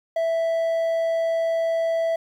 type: tone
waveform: triangle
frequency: 659.3 Hz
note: E5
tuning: in tune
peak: -18 dBFS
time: 0.16-2.16 s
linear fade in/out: 5 ms
effects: 9-bit